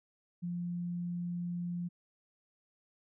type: tone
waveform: sine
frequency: 174.61 Hz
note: F3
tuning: in tune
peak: -34 dBFS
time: 0.42-1.89 s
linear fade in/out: 20 ms
effects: none